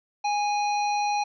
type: harmonic tone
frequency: 826 Hz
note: G#5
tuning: 10 cents flat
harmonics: 1 / 3 / 5 / 7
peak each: -23 / -33 / -37 / -40 dBFS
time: 0.24-1.24 s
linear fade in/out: 10 ms
effects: none